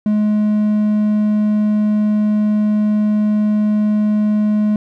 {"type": "tone", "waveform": "triangle", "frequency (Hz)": 211.1, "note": "G#3", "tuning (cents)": 29, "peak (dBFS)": -10, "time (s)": [0.06, 4.76], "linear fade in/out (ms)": 2, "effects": []}